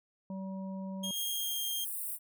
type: harmonic tone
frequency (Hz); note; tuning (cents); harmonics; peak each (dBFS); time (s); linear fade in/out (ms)
191.3; G3; -42; 1 / 3 / 5; -37 / -47 / -51; 0.3-1.11; 2
type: tone with pitch glide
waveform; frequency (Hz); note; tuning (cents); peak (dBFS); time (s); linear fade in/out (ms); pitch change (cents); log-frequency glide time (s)
sawtooth; 3242 to 3207; G#7 to G7; -42 to +39; -32; 1.03-1.85; 10; -19; 1.31-1.66
type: high-pass noise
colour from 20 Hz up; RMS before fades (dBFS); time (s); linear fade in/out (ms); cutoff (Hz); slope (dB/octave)
white; -38; 1.13-2.19; 50; 8300; 96
effects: none